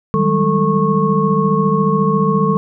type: tone cluster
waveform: sine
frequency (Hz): 156.9 / 190.4 / 204.8 / 443.1 / 1096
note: D#3 / F#3 / G#3 / A4 / C#6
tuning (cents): +15 / +50 / -24 / +12 / -20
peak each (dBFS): -18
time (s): 0.14-2.57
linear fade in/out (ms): 0
effects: none